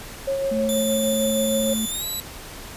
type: tone with tremolo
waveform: sine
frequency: 545 Hz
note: C#5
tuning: 29 cents flat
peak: -20 dBFS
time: 0.27-1.74 s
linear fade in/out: 10 ms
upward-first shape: sine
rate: 6.4 Hz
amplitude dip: 30%
type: tone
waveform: sine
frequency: 220 Hz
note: A3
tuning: in tune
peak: -23 dBFS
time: 0.51-1.86 s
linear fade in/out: 10 ms
type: tone with pitch glide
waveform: 10% pulse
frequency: 3505 to 3934 Hz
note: A7 to B7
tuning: -7 to -7 cents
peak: -19 dBFS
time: 0.69-2.2 s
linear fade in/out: 0 ms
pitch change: +200 cents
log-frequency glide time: 1.88-2.06 s
effects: pink hiss -38 dBFS RMS until 2.76 s + resampled to 32000 Hz